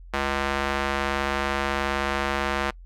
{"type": "tone with band-pass filter", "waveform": "square", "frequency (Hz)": 69.3, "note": "C#2", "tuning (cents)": 0, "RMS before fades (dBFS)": -26, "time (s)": [0.13, 2.71], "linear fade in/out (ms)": 10, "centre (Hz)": 1500, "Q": 0.79, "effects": ["noise-tail reverb RT60 0.1 s tail -25 dB re dry", "added 43 Hz sine -41 dBFS peak until 2.85 s"]}